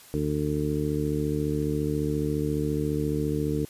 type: harmonic tone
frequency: 74.5 Hz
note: D2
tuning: 25 cents sharp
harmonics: 1 / 2 / 3 / 4 / 5 / 6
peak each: -34 / -29 / -35 / -29 / -35 / -31 dBFS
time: 0.14-3.65 s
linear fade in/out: 0 ms
effects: white hiss -50 dBFS RMS until 3.69 s + resampled to 32000 Hz